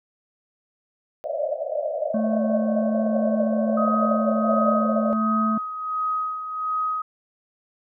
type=band-pass noise; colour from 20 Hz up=pink; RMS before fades=-26 dBFS; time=1.24-5.13 s; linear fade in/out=0 ms; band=560 to 650 Hz; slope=96 dB/octave
type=harmonic tone; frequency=219.6 Hz; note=A3; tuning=3 cents flat; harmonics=1 / 3 / 5 / 7; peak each=-21 / -34 / -42 / -47 dBFS; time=2.14-5.58 s; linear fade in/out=5 ms
type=tone with tremolo; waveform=sine; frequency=1259 Hz; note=D#6; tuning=20 cents sharp; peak=-21 dBFS; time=3.77-7.02 s; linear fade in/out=5 ms; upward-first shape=sine; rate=1.4 Hz; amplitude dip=60%
effects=none